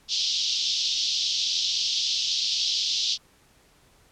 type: band-pass noise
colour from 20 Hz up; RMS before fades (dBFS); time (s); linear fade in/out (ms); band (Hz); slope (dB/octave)
pink; -26; 0.08-3.18; 50; 3200 to 5700; 48
effects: pink hiss -59 dBFS RMS until 4.11 s + low-pass 12000 Hz 12 dB/octave